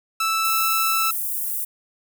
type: tone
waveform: sawtooth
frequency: 1318.5 Hz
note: E6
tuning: in tune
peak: -16 dBFS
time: 0.2-1.11 s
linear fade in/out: 5 ms
type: high-pass noise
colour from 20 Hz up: white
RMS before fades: -26 dBFS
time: 0.44-1.65 s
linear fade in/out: 10 ms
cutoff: 10000 Hz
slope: 24 dB/octave
effects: none